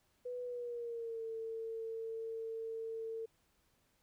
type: tone with pitch glide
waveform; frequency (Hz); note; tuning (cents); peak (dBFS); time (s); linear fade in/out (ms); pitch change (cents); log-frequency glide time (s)
sine; 493.9 to 450.3; B4 to A4; 0 to +40; -39; 0.25-3.26; 10; -160; 0.43-1.23
effects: pink hiss -75 dBFS RMS until 4.02 s